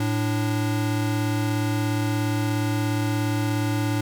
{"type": "tone pair together", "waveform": "square", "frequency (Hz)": [110, 293], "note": ["A2", "D4"], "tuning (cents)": [0, -4], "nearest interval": "octave + perfect fourth", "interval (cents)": 1696, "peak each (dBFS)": [-24, -27], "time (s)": [0, 4.01], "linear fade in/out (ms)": 5, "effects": []}